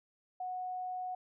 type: tone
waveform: sine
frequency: 735 Hz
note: F#5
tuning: 12 cents flat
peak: -36 dBFS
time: 0.4-1.15 s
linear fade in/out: 5 ms
effects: none